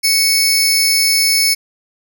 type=tone pair together; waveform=sawtooth; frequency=2217 / 5273 Hz; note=C#7 / E8; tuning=0 / 0 cents; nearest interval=octave + minor third; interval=1500 cents; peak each=-12 / -10 dBFS; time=0.03-1.55 s; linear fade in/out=20 ms; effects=none